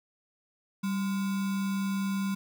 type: tone with sample-and-hold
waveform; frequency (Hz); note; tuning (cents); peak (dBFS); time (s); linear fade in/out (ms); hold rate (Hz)
sine; 195.1; G3; -8; -27; 0.83-2.35; 10; 1225
effects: none